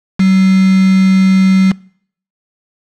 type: tone with quantisation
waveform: sine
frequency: 189.8 Hz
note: F#3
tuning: 44 cents sharp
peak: -6 dBFS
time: 0.19-1.72 s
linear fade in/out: 10 ms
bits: 3
effects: noise-tail reverb RT60 0.6 s tail -24 dB re dry + low-pass 5000 Hz 12 dB/octave